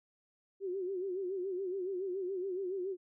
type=tone with vibrato; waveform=sine; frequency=375.3 Hz; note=F#4; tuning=25 cents sharp; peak=-34 dBFS; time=0.6-2.97 s; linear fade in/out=50 ms; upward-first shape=sine; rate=7.1 Hz; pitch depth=98 cents each way; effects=none